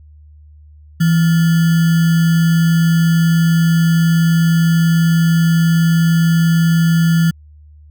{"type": "tone with sample-and-hold", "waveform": "sine", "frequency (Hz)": 165.6, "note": "E3", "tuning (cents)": 8, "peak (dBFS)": -9, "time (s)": [1, 7.31], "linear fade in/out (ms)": 10, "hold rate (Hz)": 1575, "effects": ["added 75 Hz sine -39 dBFS peak until 7.9 s"]}